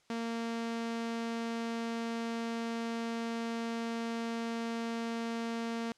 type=tone; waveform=sawtooth; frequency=230.4 Hz; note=A#3; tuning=20 cents flat; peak=-30 dBFS; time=0.1-5.92 s; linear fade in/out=2 ms; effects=white hiss -68 dBFS RMS until 5.97 s + low-pass 6000 Hz 12 dB/octave